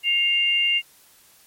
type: tone pair together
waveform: sine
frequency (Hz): 2148 / 2794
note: C7 / F7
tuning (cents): +45 / 0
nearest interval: perfect fourth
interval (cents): 455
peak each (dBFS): -25 / -18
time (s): 0.03-0.82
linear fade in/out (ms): 50
effects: white hiss -54 dBFS RMS until 1.46 s + MP3 64 kbps